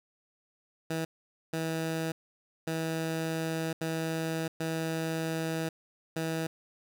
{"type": "tone bursts at uneven times", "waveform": "15% pulse", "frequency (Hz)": 161.9, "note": "E3", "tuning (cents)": -31, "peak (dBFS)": -24, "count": 6, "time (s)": [[0.9, 1.05], [1.53, 2.12], [2.67, 3.73], [3.81, 4.48], [4.6, 5.69], [6.16, 6.47]], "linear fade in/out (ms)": 5, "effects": []}